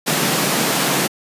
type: high-pass noise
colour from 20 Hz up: pink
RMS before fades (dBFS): -18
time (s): 0.06-1.08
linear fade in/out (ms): 20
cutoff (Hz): 130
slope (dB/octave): 96
effects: resampled to 32000 Hz